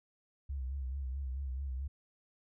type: tone with vibrato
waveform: sine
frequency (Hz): 66.6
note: C2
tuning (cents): +31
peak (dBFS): -35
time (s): 0.49-1.88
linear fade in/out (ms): 10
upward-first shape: sine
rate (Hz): 4.6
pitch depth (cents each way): 87
effects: none